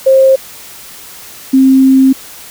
sine tone pair in turn, 532 / 265.2 Hz, C5 / C4, +29 / +23 cents, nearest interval octave, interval 1206 cents, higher first, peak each -3 dBFS, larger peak neither, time 0.06-0.36 / 1.53-2.13 s, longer second, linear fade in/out 10 ms, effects white hiss -32 dBFS RMS until 2.5 s

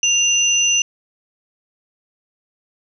sine tone pair together, 2794 / 6005 Hz, F7 / F#8, 0 / +25 cents, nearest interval octave + minor second, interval 1325 cents, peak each -16 dBFS, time 0.03-0.82 s, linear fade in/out 2 ms, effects none

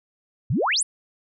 sine exponential sweep, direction up, 97.6 to 10610 Hz, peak -19 dBFS, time 0.5-0.83 s, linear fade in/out 5 ms, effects none

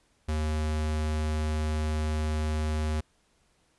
square tone, 77.1 Hz, D#2, 15 cents flat, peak -27 dBFS, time 0.28-3.01 s, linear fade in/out 10 ms, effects pink hiss -68 dBFS RMS until 3.78 s + resampled to 24000 Hz

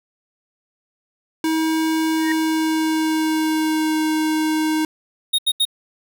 square tone with pitch glide, 319.3 to 312.5 Hz, D#4 to D#4, +45 to +8 cents, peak -18 dBFS, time 1.44-4.85 s, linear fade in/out 2 ms, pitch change -37 cents, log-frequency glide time 2.15-3.99 s
sine tone with exponential growth, 1864.7 Hz, A#6, in tune, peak -18 dBFS, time 2.14-2.32 s, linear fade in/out 1 ms, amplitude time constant 37 ms
square tone bursts, 3729 Hz, A#7, in tune, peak -15 dBFS, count 3, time 5.33-5.653 s, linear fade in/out 10 ms, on 55 ms, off 79 ms
effects none

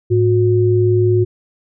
sine tone pair together, 107.53 / 361.7 Hz, A2 / F#4, -39 / -39 cents, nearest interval octave + major sixth, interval 2100 cents, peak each -13 dBFS, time 0.1-1.25 s, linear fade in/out 20 ms, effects none

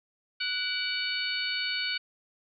harmonic tone with a mistuned harmonic, 740 Hz, F#5, in tune, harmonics 2 / 3 / 4 / 5 / 6, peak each -35 / -34 / -34 / -39 / -34 dBFS, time 0.4-1.98 s, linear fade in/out 10 ms, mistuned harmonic 3, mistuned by +63 cents, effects none

